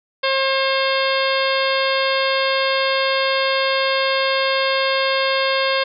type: harmonic tone with a mistuned harmonic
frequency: 536 Hz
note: C5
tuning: 42 cents sharp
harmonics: 1 / 2 / 3 / 4 / 5 / 6 / 7 / 8 / 9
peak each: -20 / -23 / -25 / -26 / -27 / -28 / -28 / -29 / -30 dBFS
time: 0.23-5.84 s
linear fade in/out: 10 ms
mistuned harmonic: 7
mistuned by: -69 cents
effects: none